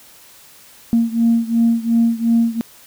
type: beating tone pair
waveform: sine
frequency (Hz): 230 / 232.8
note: A#3 / A#3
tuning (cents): -23 / -2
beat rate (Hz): 2.8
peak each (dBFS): -14 / -16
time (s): 0.93-2.61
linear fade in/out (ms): 0
effects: tanh soft clip ceiling -6 dBFS + white hiss -45 dBFS RMS until 2.86 s